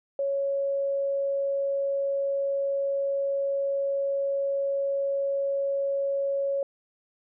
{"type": "tone", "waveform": "sine", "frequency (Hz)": 554.4, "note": "C#5", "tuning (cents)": 0, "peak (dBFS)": -24, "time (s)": [0.19, 6.63], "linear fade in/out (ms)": 2, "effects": []}